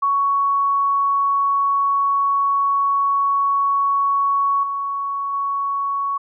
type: tone with level steps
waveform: sine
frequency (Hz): 1115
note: C#6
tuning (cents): +10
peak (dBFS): -15 / -21 / -19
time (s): 0.02-6.18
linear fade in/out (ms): 10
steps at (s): 4.63 / 5.33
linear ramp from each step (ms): 5
effects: none